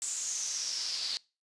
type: noise with band-pass filter sweep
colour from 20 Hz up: pink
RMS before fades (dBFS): -35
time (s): 0.02-1.17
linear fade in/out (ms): 0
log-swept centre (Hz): 7500 to 4400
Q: 6.4
effects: noise-tail reverb RT60 0.3 s tail -23 dB re dry + resampled to 22050 Hz